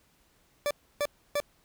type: tone bursts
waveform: 40% pulse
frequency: 582 Hz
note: D5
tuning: 16 cents flat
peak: -25 dBFS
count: 3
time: 0.66-1.401 s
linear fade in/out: 0 ms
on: 47 ms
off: 300 ms
effects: pink hiss -66 dBFS RMS until 1.64 s